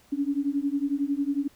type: beating tone pair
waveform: sine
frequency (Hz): 277.2 / 288.2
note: C#4 / D4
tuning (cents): 0 / -33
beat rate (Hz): 11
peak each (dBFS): -27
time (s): 0.12-1.48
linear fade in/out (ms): 10
effects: pink hiss -59 dBFS RMS until 1.55 s